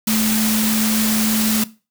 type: tone in noise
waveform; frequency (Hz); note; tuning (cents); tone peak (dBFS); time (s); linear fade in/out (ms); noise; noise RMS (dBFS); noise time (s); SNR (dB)
sine; 217.9; A3; -17; -17; 0.07-1.64; 5; white; -21; 0.07-1.64; +1
effects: noise-tail reverb RT60 0.3 s tail -18 dB re dry